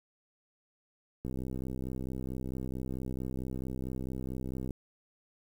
click train, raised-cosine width 3 ms, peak -25 dBFS, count 224, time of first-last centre 1.25-4.707 s, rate 64.5 Hz, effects 9-bit

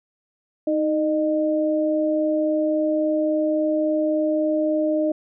sine tone pair together, 312.4 / 611.2 Hz, D#4 / D#5, +7 / -31 cents, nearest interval octave, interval 1162 cents, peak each -21 dBFS, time 0.67-5.12 s, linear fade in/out 5 ms, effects none

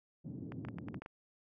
white band-pass noise, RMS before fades -45 dBFS, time 0.24-1 s, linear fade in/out 20 ms, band 100 to 280 Hz, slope 24 dB/octave
clicks, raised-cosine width 0.5 ms, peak -31 dBFS, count 8, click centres 0.521 / 0.65 / 0.686 / 0.785 / 0.885 / 0.944 / 1.02 / 1.061 s
effects none

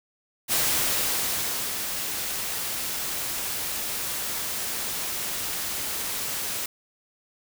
white noise with ADSR envelope, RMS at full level -23 dBFS, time 0.48-6.66 s, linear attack 42 ms, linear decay 1200 ms, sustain -7 dB, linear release 4 ms, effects none

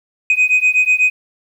sine beating tone pair, 2500 / 2508.1 Hz, D#7 / D#7, +8 / +13 cents, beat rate 8.1 Hz, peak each -12 dBFS, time 0.3-1.1 s, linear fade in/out 2 ms, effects tanh soft clip ceiling -7 dBFS + 8-bit

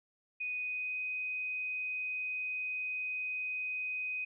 sine tone with pitch glide, 2489 to 2505 Hz, D#7 to D#7, 0 to +11 cents, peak -34 dBFS, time 0.4-4.25 s, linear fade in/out 10 ms, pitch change +11 cents, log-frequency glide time 0.57-0.98 s, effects none

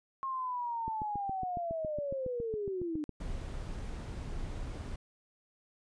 sine linear sweep, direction down, 1078 to 293.7 Hz, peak -33 dBFS, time 0.23-3.04 s, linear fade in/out 0 ms
click train, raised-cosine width 3 ms, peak -28 dBFS, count 17, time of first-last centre 0.88-3.093 s, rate 7.23 Hz
brown noise, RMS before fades -39 dBFS, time 3.2-4.96 s, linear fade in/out 5 ms
effects resampled to 22050 Hz

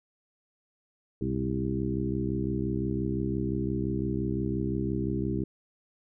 harmonic tone with a mistuned harmonic, 65.8 Hz, C2, 10 cents sharp, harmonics 1 / 2 / 3 / 4 / 5 / 6, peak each -36 / -33 / -33 / -35 / -33 / -36 dBFS, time 1.21-5.44 s, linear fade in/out 5 ms, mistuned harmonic 2, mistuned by -87 cents, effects none

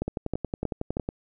two click trains, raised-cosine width 2 ms, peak -15 / -14 dBFS, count 12 / 4, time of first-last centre 0.08-1.089 / 0.02-0.969 s, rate 10.9 / 3.16 Hz, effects none

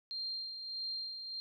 sine tone with tremolo, 4186 Hz, C8, in tune, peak -36 dBFS, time 0.11-1.4 s, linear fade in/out 0 ms, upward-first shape sine, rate 1.6 Hz, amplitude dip 50%, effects 13-bit

